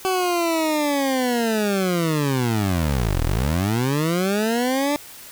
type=linear two-way sweep; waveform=20% pulse; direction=down then up; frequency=379.9 to 36.71 to 296.1 Hz; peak=-14 dBFS; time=0.05-4.96 s; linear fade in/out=0 ms; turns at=3.23 s; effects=white hiss -41 dBFS RMS until 5.31 s